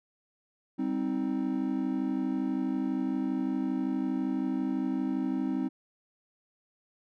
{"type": "chord", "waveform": "triangle", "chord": "C minor", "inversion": "second", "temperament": "just", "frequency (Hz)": [196.22, 261.6, 314], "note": ["G3", "C4", "Eb4"], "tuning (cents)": [2, 0, 16], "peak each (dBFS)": [-33, -28, -31], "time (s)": [0.78, 5.69], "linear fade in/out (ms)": 20, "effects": []}